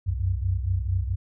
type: tone cluster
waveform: sine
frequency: 63.8 / 91.4 / 95.9 Hz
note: C2 / F#2 / G2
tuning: -43 / -21 / -37 cents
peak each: -27 dBFS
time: 0.06-1.16 s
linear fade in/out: 20 ms
effects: none